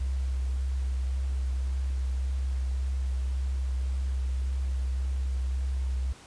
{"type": "tone with vibrato", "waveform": "sine", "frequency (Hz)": 65.41, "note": "C2", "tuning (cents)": 0, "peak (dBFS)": -26, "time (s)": [0, 6.13], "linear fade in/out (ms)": 10, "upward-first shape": "triangle", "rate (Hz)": 1.8, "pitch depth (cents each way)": 24, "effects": ["pink hiss -51 dBFS RMS until 6.26 s", "resampled to 22050 Hz"]}